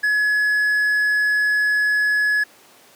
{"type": "tone", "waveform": "triangle", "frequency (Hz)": 1694, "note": "G#6", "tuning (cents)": 34, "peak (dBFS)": -14, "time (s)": [0.03, 2.44], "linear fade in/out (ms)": 10, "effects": ["pink hiss -49 dBFS RMS until 2.95 s", "high-pass 300 Hz 12 dB/octave"]}